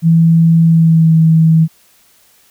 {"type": "tone with pitch glide", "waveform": "sine", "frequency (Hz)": [164.81, 161.23], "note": ["E3", "E3"], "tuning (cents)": [0, -38], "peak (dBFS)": -5, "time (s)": [0.02, 1.68], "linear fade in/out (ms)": 50, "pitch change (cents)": -38, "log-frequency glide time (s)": [0.64, 1.14], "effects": ["white hiss -50 dBFS RMS until 2.5 s"]}